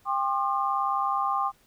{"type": "tone cluster", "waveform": "sine", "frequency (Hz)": [795, 1064, 1203], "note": ["G5", "C6", "D6"], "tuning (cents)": [24, 29, 41], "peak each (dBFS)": -28, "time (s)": [0.05, 1.52], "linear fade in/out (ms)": 50, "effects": ["pink hiss -62 dBFS RMS until 1.66 s"]}